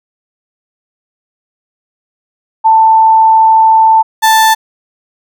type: tone pair in turn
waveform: sine / 35% pulse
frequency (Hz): 887 / 882.4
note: A5 / A5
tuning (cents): +14 / +5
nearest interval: unison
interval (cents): 9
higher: first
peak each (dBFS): -3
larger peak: neither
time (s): 2.64-4.03 / 4.22-4.55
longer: first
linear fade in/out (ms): 20
effects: none